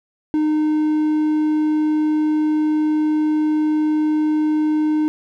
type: tone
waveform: triangle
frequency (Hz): 306.5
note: D#4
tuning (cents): -26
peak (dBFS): -13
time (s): 0.34-5.08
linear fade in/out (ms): 0
effects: none